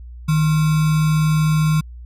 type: tone with sample-and-hold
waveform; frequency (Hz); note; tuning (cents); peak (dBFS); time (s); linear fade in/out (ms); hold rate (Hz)
sine; 155.56; D#3; 0; -13; 0.28-1.81; 10; 1225
effects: added 60 Hz sine -33 dBFS peak until 2.05 s + resampled to 32000 Hz